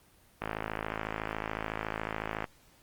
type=click train; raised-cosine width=0.5 ms; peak=-17 dBFS; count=110; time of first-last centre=0.42-2.442 s; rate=53.9 Hz; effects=pink hiss -62 dBFS RMS until 2.82 s + Opus 24 kbps